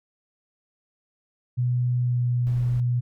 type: tone with pitch glide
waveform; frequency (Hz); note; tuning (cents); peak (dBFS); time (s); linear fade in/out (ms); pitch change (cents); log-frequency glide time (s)
sine; 123.47 to 122.33; B2 to B2; 0 to -16; -20; 1.57-3.01; 20; -16; 1.99-2.23
type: noise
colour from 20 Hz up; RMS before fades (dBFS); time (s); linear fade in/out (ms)
brown; -39; 2.47-2.8; 0
effects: none